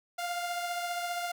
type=beating tone pair; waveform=sawtooth; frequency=698.5 / 713.5 Hz; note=F5 / F5; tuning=0 / +37 cents; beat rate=15 Hz; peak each=-29 / -37 dBFS; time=0.18-1.32 s; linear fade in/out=10 ms; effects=none